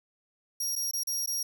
25% pulse tone with dropouts, 5630 Hz, F8, 13 cents sharp, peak -24 dBFS, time 0.6-1.43 s, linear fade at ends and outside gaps 5 ms, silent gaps 0.755-0.761 / 0.912-0.934 / 1.035-1.071 / 1.261-1.274 s, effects none

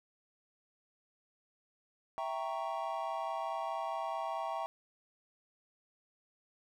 triangle chord, E diminished seventh, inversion none, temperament equal, 659.3 / 784 / 932.3 / 1108.7 Hz, E5 / G5 / Bb5 / Db6, 0 / 0 / 0 / 0 cents, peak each -38 / -38 / -39 / -40 dBFS, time 2.18-4.66 s, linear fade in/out 0 ms, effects none

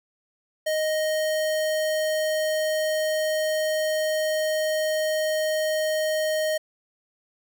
square tone, 622.3 Hz, D#5, in tune, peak -23 dBFS, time 0.66-6.58 s, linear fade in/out 10 ms, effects none

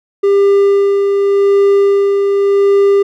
triangle tone with tremolo, 398.9 Hz, G4, 30 cents sharp, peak -4 dBFS, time 0.23-3.03 s, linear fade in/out 10 ms, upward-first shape sine, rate 0.87 Hz, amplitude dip 35%, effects none

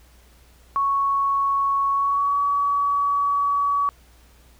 sine tone with pitch glide, 1108.7 to 1135.3 Hz, C#6 to C#6, 0 to +41 cents, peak -18 dBFS, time 0.76-3.89 s, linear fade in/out 0 ms, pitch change +41 cents, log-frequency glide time 1.91-2.39 s, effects added 60 Hz sine -51 dBFS peak until 4.59 s + pink hiss -56 dBFS RMS until 4.59 s

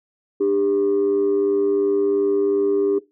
sine tone pair together, 296.8 / 399.6 Hz, D4 / G4, +18 / +33 cents, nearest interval perfect fourth, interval 515 cents, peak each -21 / -16 dBFS, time 0.4-2.99 s, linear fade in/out 10 ms, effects noise-tail reverb RT60 0.2 s tail -17 dB re dry + tanh soft clip ceiling -12 dBFS

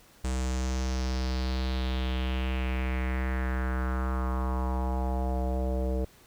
square tone with low-pass filter sweep, 64.2 Hz, C2, 32 cents flat, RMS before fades -29 dBFS, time 0.24-6.05 s, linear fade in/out 5 ms, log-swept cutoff 8100 to 510 Hz, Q 3.4, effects pink hiss -57 dBFS RMS until 6.26 s

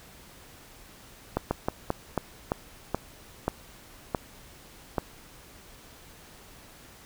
slowing click train, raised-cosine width 1 ms, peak -11 dBFS, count 10, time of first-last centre 1.37-4.982 s, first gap 140 ms, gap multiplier 1.25, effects pink hiss -51 dBFS RMS until 7.05 s

